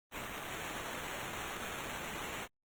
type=noise with sample-and-hold; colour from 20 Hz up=white; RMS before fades=-42 dBFS; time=0.11-2.48 s; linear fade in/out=50 ms; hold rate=4900 Hz; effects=Opus 24 kbps